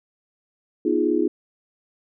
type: chord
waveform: sine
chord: F half-diminished seventh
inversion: second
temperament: equal with one note detuned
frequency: 246.9 / 311.1 / 348.2 / 415.3 Hz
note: Cb4 / Eb4 / F4 / Ab4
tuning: 0 / 0 / -5 / 0 cents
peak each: -27 / -22 / -22 / -24 dBFS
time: 0.85-1.28 s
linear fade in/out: 5 ms
effects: none